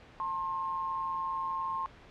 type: tone pair together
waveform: sine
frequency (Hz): 897.2 / 1067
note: A5 / C6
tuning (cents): +34 / +34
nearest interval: minor third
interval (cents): 300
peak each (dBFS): -38 / -32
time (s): 0.2-1.86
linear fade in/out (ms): 0
effects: pink hiss -54 dBFS RMS until 2.1 s + low-pass 3000 Hz 12 dB/octave